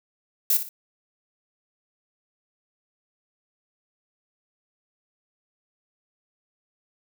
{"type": "noise with echo", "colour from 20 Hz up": "violet", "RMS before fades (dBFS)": -20, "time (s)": [0.5, 0.57], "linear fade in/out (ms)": 2, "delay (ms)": 60, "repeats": 2, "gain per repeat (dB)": -10, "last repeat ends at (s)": 0.69, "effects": []}